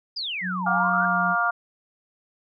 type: exponential two-way sweep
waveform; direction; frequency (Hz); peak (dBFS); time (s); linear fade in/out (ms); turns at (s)
sine; down then up; 5100 to 721 to 1632; -27; 0.16-1.06; 10; 0.7
type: tone with pitch glide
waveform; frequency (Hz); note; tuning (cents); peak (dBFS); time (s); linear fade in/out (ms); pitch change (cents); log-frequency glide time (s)
sine; 183.2 to 181.1; F#3 to F#3; -17 to -37; -28; 0.41-1.36; 50; -20; 1.02-1.21
type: harmonic tone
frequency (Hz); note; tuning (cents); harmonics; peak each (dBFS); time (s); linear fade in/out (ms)
234.7; A#3; +12; 3 / 4 / 5 / 6; -26 / -31 / -25 / -23; 0.66-1.51; 10
effects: none